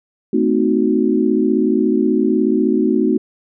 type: chord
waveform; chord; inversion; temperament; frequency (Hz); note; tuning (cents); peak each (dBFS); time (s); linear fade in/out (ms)
sine; A diminished seventh; none; equal with one note detuned; 220 / 256.4 / 311.1 / 370; A3 / C4 / Eb4 / Gb4; 0 / -35 / 0 / 0; -18; 0.33-3.18; 5
effects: none